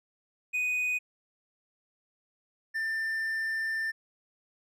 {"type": "tone pair in turn", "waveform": "triangle", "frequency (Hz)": [2489, 1787.4], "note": ["D#7", "A6"], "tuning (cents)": [0, 27], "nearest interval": "tritone", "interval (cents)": 573, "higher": "first", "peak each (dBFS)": [-25, -27], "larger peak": "first", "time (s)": [[0.53, 0.99], [2.74, 3.92]], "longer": "second", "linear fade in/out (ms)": 20, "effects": []}